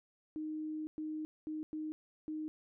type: tone bursts at uneven times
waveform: sine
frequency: 309.7 Hz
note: D#4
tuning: 8 cents flat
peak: -37 dBFS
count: 5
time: 0.36-0.87 / 0.98-1.25 / 1.47-1.63 / 1.73-1.92 / 2.28-2.48 s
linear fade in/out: 0 ms
effects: none